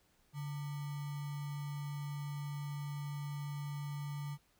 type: tone with sample-and-hold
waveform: sine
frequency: 144.2 Hz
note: D3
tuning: 31 cents flat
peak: -38 dBFS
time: 0.33-4.38 s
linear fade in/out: 50 ms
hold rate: 1050 Hz
effects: pink hiss -72 dBFS RMS until 4.59 s